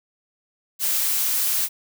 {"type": "noise", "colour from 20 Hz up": "blue", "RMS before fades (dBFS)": -22, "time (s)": [0.79, 1.69], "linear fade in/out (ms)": 50, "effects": []}